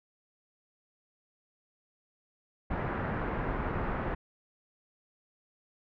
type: low-pass noise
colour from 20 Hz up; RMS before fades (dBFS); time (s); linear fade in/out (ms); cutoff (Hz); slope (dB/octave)
pink; -33; 2.7-4.15; 10; 1800; 24
effects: none